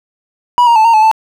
triangle tone with pitch steps, 973 / 937 / 875 / 921 / 865 / 881 Hz, B5 / A#5 / A5 / A#5 / A5 / A5, -26 / +9 / -10 / -21 / -30 / +2 cents, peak -3 dBFS, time 0.58-1.114 s, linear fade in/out 0 ms, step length 89 ms, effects none

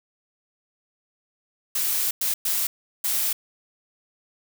blue noise bursts at uneven times, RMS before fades -24 dBFS, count 4, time 1.75-2.11 / 2.21-2.34 / 2.45-2.67 / 3.04-3.33 s, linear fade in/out 5 ms, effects none

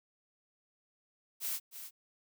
blue noise with echo, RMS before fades -36 dBFS, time 1.4-1.6 s, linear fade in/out 50 ms, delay 310 ms, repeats 1, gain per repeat -10 dB, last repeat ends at 1.91 s, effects none

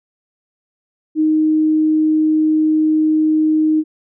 sine tone, 311.1 Hz, D#4, in tune, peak -11 dBFS, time 1.15-3.84 s, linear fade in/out 50 ms, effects none

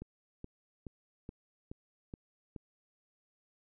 click train, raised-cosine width 3 ms, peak -30 dBFS, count 7, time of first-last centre 0.02-2.562 s, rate 2.36 Hz, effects none

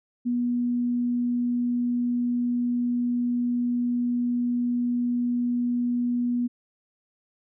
sine tone, 242.7 Hz, B3, 30 cents flat, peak -22 dBFS, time 0.25-6.48 s, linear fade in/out 20 ms, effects none

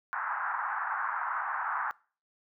white band-pass noise, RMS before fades -33 dBFS, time 0.13-1.91 s, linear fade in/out 0 ms, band 820 to 1600 Hz, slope 48 dB/octave, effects noise-tail reverb RT60 0.4 s tail -23 dB re dry

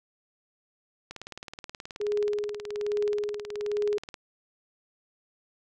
click train, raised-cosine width 0.2 ms, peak -22 dBFS, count 58, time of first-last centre 1.11-4.142 s, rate 18.8 Hz
sine tone with tremolo, 415.3 Hz, G#4, in tune, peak -23 dBFS, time 2-3.98 s, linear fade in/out 5 ms, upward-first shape triangle, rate 1.2 Hz, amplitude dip 85%
effects none

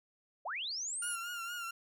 sine linear sweep, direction up, 522 to 11160 Hz, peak -36 dBFS, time 0.45-1.16 s, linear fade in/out 10 ms
30% pulse tone with vibrato, 1400 Hz, F6, 4 cents sharp, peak -36 dBFS, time 1.02-1.71 s, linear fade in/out 5 ms, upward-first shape triangle, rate 4.3 Hz, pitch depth 64 cents each way
effects none

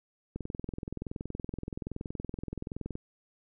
click train, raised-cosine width 3 ms, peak -23 dBFS, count 56, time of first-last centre 0.36-2.954 s, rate 21.2 Hz, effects none

